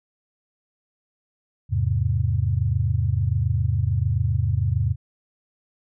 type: chord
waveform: sine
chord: E augmented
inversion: none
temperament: equal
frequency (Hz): 82.41 / 103.83 / 130.81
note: E2 / G#2 / B#2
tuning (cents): 0 / 0 / 0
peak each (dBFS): -24 / -22 / -24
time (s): 1.69-4.96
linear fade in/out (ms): 50
effects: none